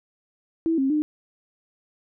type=tone with pitch steps; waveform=sine; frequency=327.5 / 268.6 / 302.8 Hz; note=E4 / C4 / D#4; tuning=-11 / +46 / -47 cents; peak=-19 dBFS; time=0.66-1.02 s; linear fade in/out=0 ms; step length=120 ms; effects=none